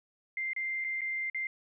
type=tone with dropouts; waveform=sine; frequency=2093 Hz; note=C7; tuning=in tune; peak=-31 dBFS; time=0.37-1.47 s; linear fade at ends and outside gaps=2 ms; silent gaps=0.533-0.563 / 0.842-0.846 / 1.009-1.016 / 1.299-1.346 s; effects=none